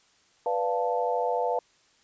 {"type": "chord", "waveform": "sine", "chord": "B half-diminished seventh", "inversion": "none", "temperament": "equal", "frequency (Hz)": [493.9, 587.3, 698.5, 880], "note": ["B4", "D5", "F5", "A5"], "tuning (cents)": [0, 0, 0, 0], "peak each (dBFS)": [-28, -33, -29, -30], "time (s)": [0.46, 1.59], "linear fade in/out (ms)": 2, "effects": ["white hiss -63 dBFS RMS until 2.03 s", "resampled to 16000 Hz"]}